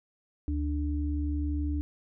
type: tone pair together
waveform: sine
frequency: 73.6 / 294.7 Hz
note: D2 / D4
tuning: +4 / +6 cents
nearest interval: 2 octaves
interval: 2402 cents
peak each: -28 / -33 dBFS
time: 0.48-1.81 s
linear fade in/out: 0 ms
effects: none